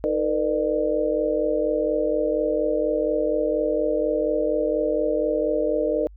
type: tone cluster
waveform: sine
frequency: 313.9 / 455.1 / 499.3 / 601 Hz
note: D#4 / A#4 / B4 / D5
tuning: +15 / -42 / +19 / +40 cents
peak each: -27 / -25 / -26 / -24 dBFS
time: 0.04-6.07 s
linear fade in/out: 0 ms
effects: added 50 Hz sine -42 dBFS peak until 6.16 s